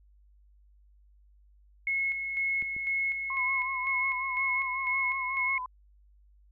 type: tone with tremolo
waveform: sine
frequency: 2178 Hz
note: C#7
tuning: 31 cents flat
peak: -26 dBFS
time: 1.87-5.58 s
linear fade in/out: 2 ms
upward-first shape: square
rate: 2 Hz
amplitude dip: 45%
type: clicks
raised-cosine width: 3 ms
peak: -36 dBFS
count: 2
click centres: 2.625 / 2.765 s
type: tone with vibrato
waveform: sine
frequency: 1041 Hz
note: C6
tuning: 9 cents flat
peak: -33 dBFS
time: 3.3-5.66 s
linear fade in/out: 2 ms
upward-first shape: sine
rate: 5.5 Hz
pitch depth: 64 cents each way
effects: added 50 Hz sine -57 dBFS peak until 6.51 s